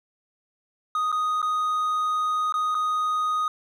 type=tone with dropouts; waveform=triangle; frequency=1244.5 Hz; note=D#6; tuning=in tune; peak=-20 dBFS; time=0.95-3.48 s; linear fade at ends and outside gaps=2 ms; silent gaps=1.118-1.125 / 1.418-1.427 / 2.524-2.54 / 2.746-2.75 s; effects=none